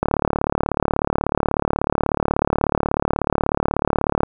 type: click train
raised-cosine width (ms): 1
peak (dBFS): -3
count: 154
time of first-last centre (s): 0.03-4.233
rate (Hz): 36.4
effects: none